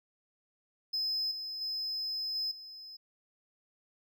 triangle tone with level steps, 5100 Hz, D#8, 42 cents sharp, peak -29 / -36 / -32 / -30 / -44 dBFS, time 0.93-2.97 s, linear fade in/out 10 ms, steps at 1.31 / 1.61 / 2.35 / 2.51 s, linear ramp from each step 5 ms, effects none

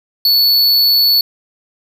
square tone, 4435 Hz, C#8, in tune, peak -9 dBFS, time 0.25-1.21 s, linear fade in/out 2 ms, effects 7-bit

